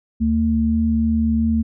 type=tone pair together; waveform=sine; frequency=76.1 / 225.6 Hz; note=D#2 / A3; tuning=-38 / +44 cents; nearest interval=octave + perfect fifth; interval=1882 cents; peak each=-21 / -16 dBFS; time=0.2-1.63 s; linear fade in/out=20 ms; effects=none